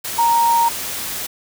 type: tone in noise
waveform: sine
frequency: 932.3 Hz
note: A#5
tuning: in tune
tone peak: -12 dBFS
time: 0.18-0.69 s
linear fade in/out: 10 ms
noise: white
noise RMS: -26 dBFS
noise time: 0.04-1.27 s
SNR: +11 dB
effects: none